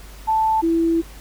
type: tone pair in turn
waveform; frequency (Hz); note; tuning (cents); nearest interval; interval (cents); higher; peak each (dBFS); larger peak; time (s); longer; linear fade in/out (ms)
sine; 880 / 331.2; A5 / E4; 0 / +8; octave + perfect fourth; 1692; first; -15 / -15; neither; 0.27-0.62 / 0.62-1.02; second; 20
effects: added 50 Hz sine -38 dBFS peak until 1.2 s + pink hiss -44 dBFS RMS until 1.2 s